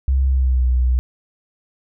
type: tone with pitch glide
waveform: sine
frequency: 66.5 to 62.41 Hz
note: C2 to B1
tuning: +29 to +19 cents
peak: -13 dBFS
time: 0.08-0.99 s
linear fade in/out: 0 ms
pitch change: -110 cents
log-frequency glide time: 0.27-0.66 s
effects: none